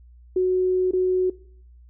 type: tone with dropouts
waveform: sine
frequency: 369 Hz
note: F#4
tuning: 5 cents flat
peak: -17 dBFS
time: 0.36-1.3 s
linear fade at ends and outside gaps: 5 ms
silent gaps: 0.911-0.933 s
effects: noise-tail reverb RT60 0.6 s tail -21 dB re dry + added 60 Hz sine -46 dBFS peak until 1.89 s